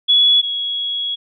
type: tone pair in turn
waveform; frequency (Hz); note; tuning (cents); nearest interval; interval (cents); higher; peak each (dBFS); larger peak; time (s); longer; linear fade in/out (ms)
sine; 3386 / 3336; G#7 / G#7; +33 / +7; unison; 26; first; -9 / -19; first; 0.08-0.42 / 0.42-1.16; second; 20
effects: none